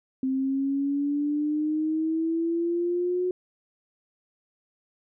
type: exponential sweep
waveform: sine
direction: up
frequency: 261.6 to 365.5 Hz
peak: -23 dBFS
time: 0.23-3.31 s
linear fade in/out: 2 ms
effects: none

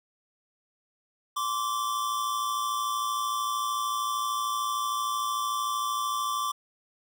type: tone pair together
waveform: square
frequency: 1046.5 / 1159.7 Hz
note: C6 / D6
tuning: 0 / -22 cents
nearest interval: major second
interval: 178 cents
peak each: -34 / -29 dBFS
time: 1.36-6.52 s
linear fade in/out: 10 ms
effects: none

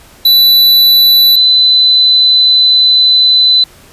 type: tone pair in turn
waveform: square / sine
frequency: 3970 / 4014 Hz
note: B7 / B7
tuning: +8 / +27 cents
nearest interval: unison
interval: 19 cents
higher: second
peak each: -4 dBFS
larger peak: neither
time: 0.25-1.36 / 1.36-3.64 s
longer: second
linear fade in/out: 5 ms
effects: pink hiss -40 dBFS RMS until 3.92 s + resampled to 32000 Hz

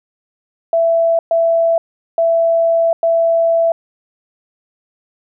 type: tone bursts at uneven times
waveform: sine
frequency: 665 Hz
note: E5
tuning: 15 cents sharp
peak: -10 dBFS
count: 4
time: 0.73-1.19 / 1.31-1.78 / 2.18-2.93 / 3.03-3.72 s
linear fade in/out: 2 ms
effects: none

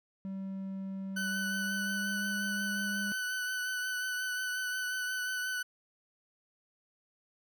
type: tone with pitch glide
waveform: triangle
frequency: 192.8 to 201.6 Hz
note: G3 to G3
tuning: -28 to +49 cents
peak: -34 dBFS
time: 0.25-3.12 s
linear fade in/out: 0 ms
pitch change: +77 cents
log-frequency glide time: 1.1-2.3 s
type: tone with vibrato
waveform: 40% pulse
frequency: 1500 Hz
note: F#6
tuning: 23 cents sharp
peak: -32 dBFS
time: 1.16-5.63 s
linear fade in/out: 10 ms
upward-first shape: triangle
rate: 5.6 Hz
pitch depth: 24 cents each way
effects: none

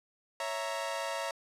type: chord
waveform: sawtooth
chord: A# diminished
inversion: first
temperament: equal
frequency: 554.4 / 659.3 / 932.3 Hz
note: C#5 / E5 / A#5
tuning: 0 / 0 / 0 cents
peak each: -34 dBFS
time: 0.4-1.31 s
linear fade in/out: 2 ms
effects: low-pass 10000 Hz 12 dB/octave

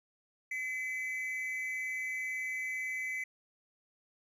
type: tone pair together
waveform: triangle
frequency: 2033 / 2295 Hz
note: B6 / D7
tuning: +50 / -40 cents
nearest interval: major second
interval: 210 cents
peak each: -34 / -38 dBFS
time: 0.51-3.24 s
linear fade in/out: 5 ms
effects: none

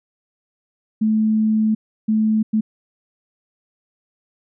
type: tone bursts at uneven times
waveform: sine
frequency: 217.4 Hz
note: A3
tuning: 21 cents flat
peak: -14 dBFS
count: 3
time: 1.01-1.75 / 2.08-2.43 / 2.53-2.61 s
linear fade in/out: 10 ms
effects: none

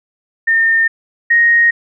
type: tone pair in turn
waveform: sine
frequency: 1817 / 1869.2 Hz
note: A#6 / A#6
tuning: -45 / +4 cents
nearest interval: unison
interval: 49 cents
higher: second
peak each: -9 / -7 dBFS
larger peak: second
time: 0.47-0.88 / 1.3-1.71 s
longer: neither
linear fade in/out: 10 ms
effects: none

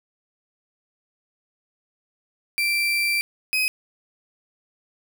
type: tone pair in turn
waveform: 35% pulse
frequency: 2349 / 2521 Hz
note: D7 / D#7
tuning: 0 / +22 cents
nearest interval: minor second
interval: 122 cents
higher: second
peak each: -18 dBFS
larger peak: neither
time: 2.58-3.21 / 3.53-3.68 s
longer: first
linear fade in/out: 0 ms
effects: none

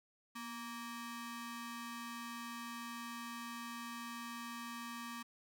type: ring-modulated tone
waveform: sawtooth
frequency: 698.5 Hz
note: F5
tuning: in tune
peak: -37 dBFS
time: 0.35-5.23 s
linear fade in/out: 10 ms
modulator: 460 Hz
effects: none

